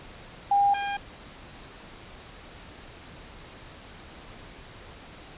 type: tone pair in turn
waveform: sine / sawtooth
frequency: 805 / 805 Hz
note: G5 / G5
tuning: +46 / +46 cents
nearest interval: unison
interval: 0 cents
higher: neither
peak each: -18 / -24 dBFS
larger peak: first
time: 0.51-0.74 / 0.74-0.97 s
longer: neither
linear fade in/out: 5 ms
effects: pink hiss -46 dBFS RMS until 5.37 s + resampled to 8000 Hz

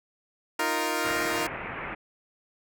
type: chord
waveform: 10% pulse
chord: Eb suspended second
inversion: none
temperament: equal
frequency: 311.1 / 349.2 / 466.2 Hz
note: Eb4 / F4 / Bb4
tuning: 0 / 0 / 0 cents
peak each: -22 dBFS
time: 0.59-1.47 s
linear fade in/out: 5 ms
type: low-pass noise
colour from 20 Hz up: white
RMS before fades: -36 dBFS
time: 1.04-1.95 s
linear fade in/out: 10 ms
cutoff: 2400 Hz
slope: 48 dB/octave
effects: none

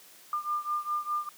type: beating tone pair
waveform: sine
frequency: 1199 / 1203.9 Hz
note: D6 / D6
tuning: +36 / +43 cents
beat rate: 4.9 Hz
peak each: -31 / -33 dBFS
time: 0.33-1.29 s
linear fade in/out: 2 ms
effects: white hiss -54 dBFS RMS until 1.37 s + high-pass 150 Hz 12 dB/octave

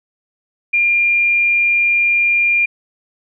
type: tone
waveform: sine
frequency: 2400 Hz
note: D7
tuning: 37 cents sharp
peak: -11 dBFS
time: 0.73-2.66 s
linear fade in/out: 10 ms
effects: none

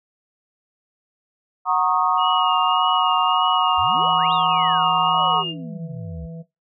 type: chord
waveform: sine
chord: D# minor seventh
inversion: first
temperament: equal with one note detuned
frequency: 740 / 932.3 / 1096.6 / 1244.5 Hz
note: F#5 / A#5 / C#6 / D#6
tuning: 0 / 0 / -19 / 0 cents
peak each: -22 dBFS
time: 1.65-5.44 s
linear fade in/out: 50 ms
type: tone with vibrato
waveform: sine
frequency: 2861 Hz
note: F7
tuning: 41 cents sharp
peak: -25 dBFS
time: 2.17-5.55 s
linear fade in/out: 50 ms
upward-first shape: sine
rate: 1.7 Hz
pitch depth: 32 cents each way
type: exponential two-way sweep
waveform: sine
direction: up then down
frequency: 65.9 to 3868 to 65.9 Hz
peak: -32 dBFS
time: 3.77-6.27 s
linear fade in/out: 20 ms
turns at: 4.33 s
type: harmonic tone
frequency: 164.81 Hz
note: E3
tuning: in tune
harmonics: 1 / 3 / 4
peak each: -32 / -42 / -44 dBFS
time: 3.94-6.43 s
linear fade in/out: 20 ms
effects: noise-tail reverb RT60 0.2 s tail -18 dB re dry

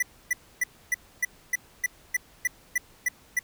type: tone bursts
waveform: square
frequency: 1975.5 Hz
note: B6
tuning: in tune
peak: -22 dBFS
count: 12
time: 0-3.392 s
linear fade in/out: 5 ms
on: 26 ms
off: 280 ms
effects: pink hiss -56 dBFS RMS until 3.43 s

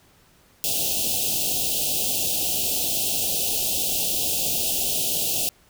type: band-stop noise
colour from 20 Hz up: white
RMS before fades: -24 dBFS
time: 0.64-5.49 s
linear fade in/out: 0 ms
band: 810 to 2600 Hz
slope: 96 dB/octave
effects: pink hiss -57 dBFS RMS until 5.69 s

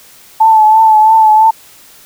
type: tone with vibrato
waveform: sine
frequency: 874 Hz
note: A5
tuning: 12 cents flat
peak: -3 dBFS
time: 0.4-1.51 s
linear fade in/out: 10 ms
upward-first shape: triangle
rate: 3 Hz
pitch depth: 41 cents each way
effects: white hiss -40 dBFS RMS until 2.05 s

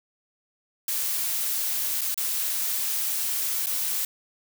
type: noise with dropouts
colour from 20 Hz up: blue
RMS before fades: -27 dBFS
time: 0.88-4.05 s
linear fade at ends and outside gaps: 2 ms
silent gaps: 2.01-2.015 / 2.144-2.176 / 3.661-3.668 s
effects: none

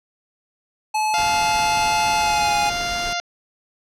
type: tone with pitch glide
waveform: square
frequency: 860 to 829.7 Hz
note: A5 to G#5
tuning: -40 to -2 cents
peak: -19 dBFS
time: 0.94-2.7 s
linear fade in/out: 10 ms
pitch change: -62 cents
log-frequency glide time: 2.15-2.56 s
type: harmonic tone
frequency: 698.5 Hz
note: F5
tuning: in tune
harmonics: 1 / 2 / 3 / 4 / 5 / 6 / 7 / 8 / 9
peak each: -26 / -29 / -31 / -32 / -33 / -34 / -34 / -35 / -36 dBFS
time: 1.14-3.2 s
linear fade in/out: 0 ms
type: noise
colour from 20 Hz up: pink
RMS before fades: -33 dBFS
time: 1.18-3.13 s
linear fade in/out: 0 ms
effects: low-pass 11000 Hz 12 dB/octave

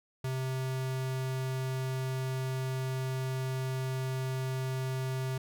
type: tone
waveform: square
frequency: 130.81 Hz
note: C3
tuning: in tune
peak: -32 dBFS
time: 0.24-5.38 s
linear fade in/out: 5 ms
effects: none

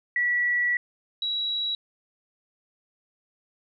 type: tone pair in turn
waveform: sine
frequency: 1944 / 3888 Hz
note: B6 / B7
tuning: -28 / -28 cents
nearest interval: octave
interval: 1200 cents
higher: second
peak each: -21 / -25 dBFS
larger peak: first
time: 0.16-0.77 / 1.22-1.75 s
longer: first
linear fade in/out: 2 ms
effects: none

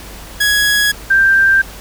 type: tone pair in turn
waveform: sawtooth / sine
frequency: 1670 / 1577.3 Hz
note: G#6 / G6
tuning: +9 / +10 cents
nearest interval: minor second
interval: 99 cents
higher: first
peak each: -7 dBFS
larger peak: neither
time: 0.4-0.92 / 1.1-1.62 s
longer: neither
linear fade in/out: 10 ms
effects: added 50 Hz sine -35 dBFS peak until 1.8 s + pink hiss -34 dBFS RMS until 1.8 s

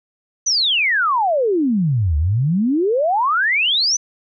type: exponential two-way sweep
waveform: sine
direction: down then up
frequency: 6210 to 71.2 to 6210 Hz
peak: -14 dBFS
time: 0.46-3.97 s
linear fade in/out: 10 ms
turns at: 2.17 s
effects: none

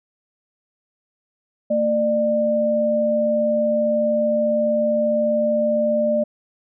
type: tone pair together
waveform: sine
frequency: 226.6 / 598.2 Hz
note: A#3 / D5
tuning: -49 / +32 cents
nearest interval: octave + perfect fourth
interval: 1681 cents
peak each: -23 / -17 dBFS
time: 1.7-6.24 s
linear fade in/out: 10 ms
effects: none

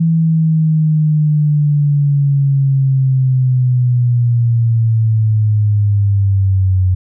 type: linear sweep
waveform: sine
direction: down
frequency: 164.81 to 91.4 Hz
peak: -9 dBFS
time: 0-6.95 s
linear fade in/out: 10 ms
effects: none

